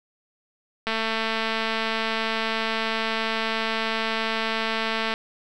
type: click train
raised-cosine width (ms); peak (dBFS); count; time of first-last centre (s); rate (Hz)
0.3; -10; 953; 0.87-5.139; 223
effects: none